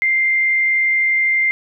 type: tone with frequency modulation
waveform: sine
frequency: 2096 Hz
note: C7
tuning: 2 cents sharp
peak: -13 dBFS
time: 0.02-1.51 s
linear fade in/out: 0 ms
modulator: 60.6 Hz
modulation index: 0.34
effects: none